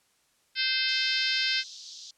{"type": "harmonic tone", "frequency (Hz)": 520, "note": "C5", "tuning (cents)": -11, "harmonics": [3, 4, 5, 6, 7, 8, 9, 10], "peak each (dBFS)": [-33, -33, -33, -33, -33, -33, -33, -33], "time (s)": [0.55, 1.64], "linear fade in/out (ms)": 50}
{"type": "band-pass noise", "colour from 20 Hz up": "pink", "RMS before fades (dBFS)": -45, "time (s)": [0.88, 2.11], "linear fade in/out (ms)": 5, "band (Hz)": [3600, 6400], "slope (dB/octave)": 48}
{"effects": ["white hiss -68 dBFS RMS until 2.17 s", "low-pass 10000 Hz 12 dB/octave"]}